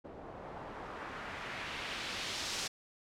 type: noise with low-pass filter sweep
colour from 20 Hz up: white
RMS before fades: -42 dBFS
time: 0.04-2.68 s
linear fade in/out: 10 ms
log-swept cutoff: 540 to 6100 Hz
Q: 1.2
effects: none